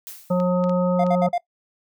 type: noise with exponential decay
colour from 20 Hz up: blue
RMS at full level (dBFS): -34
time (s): 0.07-0.53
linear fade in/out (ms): 0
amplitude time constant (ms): 98
type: harmonic tone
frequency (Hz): 180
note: F#3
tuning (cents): -47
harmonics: 1 / 3 / 5 / 7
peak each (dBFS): -19 / -20 / -31 / -31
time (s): 0.3-1.29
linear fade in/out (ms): 10
type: clicks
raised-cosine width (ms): 0.2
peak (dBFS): -23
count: 4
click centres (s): 0.401 / 0.64 / 0.695 / 1.066
type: tone bursts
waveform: triangle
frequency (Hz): 700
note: F5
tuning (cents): +4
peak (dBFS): -17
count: 4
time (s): 0.99-1.38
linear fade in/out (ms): 5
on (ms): 51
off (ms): 62
effects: noise-tail reverb RT60 0.1 s tail -19 dB re dry